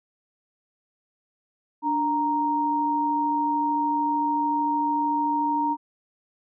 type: tone pair together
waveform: sine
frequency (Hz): 293.7 / 932.3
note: D4 / A#5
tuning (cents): 0 / 0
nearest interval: octave + minor sixth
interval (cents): 2000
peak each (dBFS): -27 / -22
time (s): 1.82-5.77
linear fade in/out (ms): 50
effects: none